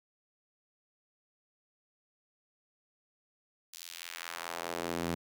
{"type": "tone with high-pass filter sweep", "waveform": "sawtooth", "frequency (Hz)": 84.8, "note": "E2", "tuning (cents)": 50, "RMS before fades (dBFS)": -39, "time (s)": [3.73, 5.15], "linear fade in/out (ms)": 5, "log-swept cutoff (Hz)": [5200, 180], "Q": 1, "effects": []}